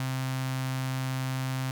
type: tone with notch filter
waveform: sawtooth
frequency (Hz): 130.81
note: C3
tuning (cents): 0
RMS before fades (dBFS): -31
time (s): 0-1.71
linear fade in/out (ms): 2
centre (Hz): 430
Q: 0.85
effects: none